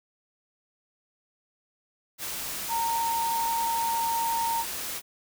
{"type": "tone in noise", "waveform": "sine", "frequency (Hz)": 921, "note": "A#5", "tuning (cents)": -21, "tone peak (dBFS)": -25, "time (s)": [2.68, 4.65], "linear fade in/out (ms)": 50, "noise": "white", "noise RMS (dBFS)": -34, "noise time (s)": [2.18, 5.02], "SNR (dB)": 6, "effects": []}